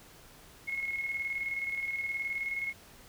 sine tone with tremolo, 2170 Hz, C#7, 37 cents flat, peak -30 dBFS, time 0.67-2.73 s, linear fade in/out 20 ms, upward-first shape square, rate 19 Hz, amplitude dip 45%, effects pink hiss -55 dBFS RMS until 3.08 s

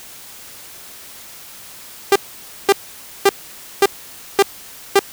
sawtooth tone bursts, 396.8 Hz, G4, 21 cents sharp, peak -4 dBFS, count 6, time 2.12-4.992 s, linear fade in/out 2 ms, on 37 ms, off 530 ms, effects white hiss -38 dBFS RMS until 5.12 s

